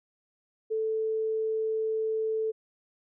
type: tone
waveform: sine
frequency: 440 Hz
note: A4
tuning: in tune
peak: -26 dBFS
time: 0.7-2.52 s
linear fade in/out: 20 ms
effects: none